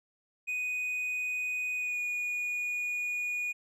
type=tone with pitch glide; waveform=triangle; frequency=2489 to 2453 Hz; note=D#7 to D#7; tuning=0 to -25 cents; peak=-29 dBFS; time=0.47-3.53 s; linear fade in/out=20 ms; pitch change=-25 cents; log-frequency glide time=1.76-1.99 s; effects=none